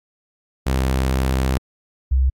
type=tone pair in turn; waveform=sawtooth / sine; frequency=65.41 / 65.41 Hz; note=C2 / C2; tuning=0 / 0 cents; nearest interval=unison; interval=0 cents; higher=neither; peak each=-13 dBFS; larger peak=neither; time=0.66-1.58 / 2.11-2.3 s; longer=first; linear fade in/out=10 ms; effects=AAC 64 kbps